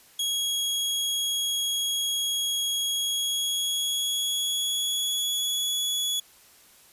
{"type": "tone with pitch glide", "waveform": "sawtooth", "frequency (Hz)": [3313, 3388], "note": ["G#7", "G#7"], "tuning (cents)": [-5, 34], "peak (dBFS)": -22, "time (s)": [0.19, 6.2], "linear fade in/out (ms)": 5, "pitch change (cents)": 39, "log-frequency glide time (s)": [2.93, 5.77], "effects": ["white hiss -55 dBFS RMS until 6.92 s", "resampled to 32000 Hz"]}